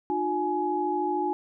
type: tone cluster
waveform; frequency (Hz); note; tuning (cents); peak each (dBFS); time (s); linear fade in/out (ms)
sine; 305.1 / 358.4 / 841; D#4 / F4 / G#5; -34 / +45 / +22; -31 / -29 / -27; 0.1-1.33; 0
effects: none